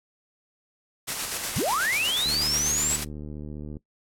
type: noise with tremolo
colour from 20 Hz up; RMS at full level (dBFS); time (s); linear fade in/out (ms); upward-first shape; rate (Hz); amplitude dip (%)
white; -28; 1.07-3.05; 20; square; 8.2; 30
type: linear sweep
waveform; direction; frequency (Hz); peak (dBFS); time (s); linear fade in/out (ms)
sine; up; 65.41 to 7880; -23; 1.56-2.96; 5
type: click train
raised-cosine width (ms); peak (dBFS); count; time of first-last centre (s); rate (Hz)
3; -25; 114; 2.26-3.769; 74.9
effects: noise-tail reverb RT60 0.1 s tail -18 dB re dry + low-pass 12000 Hz 12 dB/octave